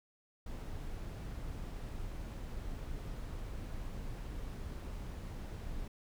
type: noise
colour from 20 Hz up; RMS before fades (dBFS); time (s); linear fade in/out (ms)
brown; -42; 0.46-5.88; 5
effects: none